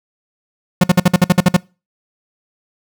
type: tone bursts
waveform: 45% pulse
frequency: 180.1 Hz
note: F#3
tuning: 46 cents flat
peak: -6 dBFS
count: 10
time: 0.81-1.567 s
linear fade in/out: 5 ms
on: 28 ms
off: 53 ms
effects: noise-tail reverb RT60 0.3 s tail -24 dB re dry